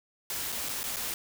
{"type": "noise with dropouts", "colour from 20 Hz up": "white", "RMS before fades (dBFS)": -34, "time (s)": [0.3, 1.14], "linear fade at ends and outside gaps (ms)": 1, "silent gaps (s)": [[0.521, 0.525], [0.688, 0.691], [0.832, 0.839], [0.961, 0.967]], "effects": []}